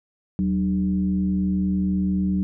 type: tone with frequency modulation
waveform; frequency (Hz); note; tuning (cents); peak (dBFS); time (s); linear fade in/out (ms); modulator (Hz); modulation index
sine; 188.5; F#3; +32; -19; 0.39-2.43; 0; 111; 0.59
effects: none